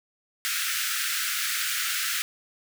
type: high-pass noise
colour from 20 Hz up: pink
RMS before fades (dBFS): -28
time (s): 0.45-2.22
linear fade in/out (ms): 0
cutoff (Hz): 1300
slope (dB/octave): 96
effects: none